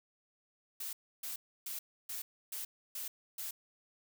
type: noise bursts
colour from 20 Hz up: blue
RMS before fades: -41 dBFS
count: 7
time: 0.8-3.51 s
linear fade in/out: 5 ms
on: 130 ms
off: 300 ms
effects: none